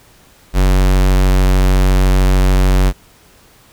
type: tone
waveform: square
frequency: 46.82 Hz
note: F#1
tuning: 21 cents sharp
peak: -9 dBFS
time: 0.53-2.93 s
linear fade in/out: 50 ms
effects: pink hiss -47 dBFS RMS until 3.72 s